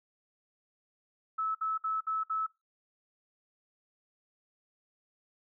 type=tone bursts; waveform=sine; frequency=1302 Hz; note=E6; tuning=22 cents flat; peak=-29 dBFS; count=5; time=1.38-2.466 s; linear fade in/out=10 ms; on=170 ms; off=59 ms; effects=noise-tail reverb RT60 0.2 s tail -19 dB re dry